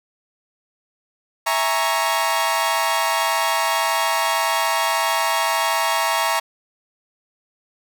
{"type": "chord", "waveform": "sawtooth", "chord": "A# half-diminished seventh", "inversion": "second", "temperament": "equal", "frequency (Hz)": [659.3, 830.6, 932.3, 1108.7], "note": ["E5", "G#5", "A#5", "C#6"], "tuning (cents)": [0, 0, 0, 0], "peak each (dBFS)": [-21, -22, -18, -20], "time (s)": [1.46, 6.4], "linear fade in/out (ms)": 10, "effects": []}